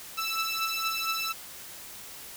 15% pulse beating tone pair, 1318.5 / 1322.8 Hz, E6 / E6, 0 / +6 cents, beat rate 4.3 Hz, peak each -25 / -25 dBFS, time 0.17-1.33 s, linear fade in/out 20 ms, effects white hiss -44 dBFS RMS until 2.36 s

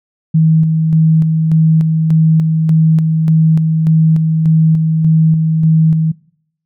sine tone with tremolo, 159.7 Hz, D#3, 45 cents sharp, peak -6 dBFS, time 0.34-6.12 s, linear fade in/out 10 ms, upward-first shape square, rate 1.7 Hz, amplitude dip 35%, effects noise-tail reverb RT60 0.7 s tail -23 dB re dry

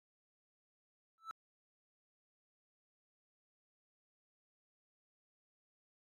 triangle tone with exponential growth, 1319 Hz, E6, 1 cent sharp, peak -36 dBFS, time 1.18-1.31 s, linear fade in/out 0 ms, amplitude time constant 28 ms, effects AAC 64 kbps

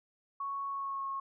sine tone with pitch glide, 1108.7 to 1090.3 Hz, C#6 to C#6, 0 to -29 cents, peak -34 dBFS, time 0.4-1.2 s, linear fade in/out 5 ms, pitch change -29 cents, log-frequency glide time 0.68-1.07 s, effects none

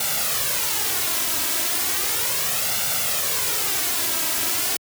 white noise with flanger, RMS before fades -23 dBFS, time 0-4.77 s, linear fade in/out 5 ms, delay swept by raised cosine 1.4 to 3.1 ms, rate 0.35 Hz, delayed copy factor +0.6, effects high-pass 80 Hz 12 dB/octave

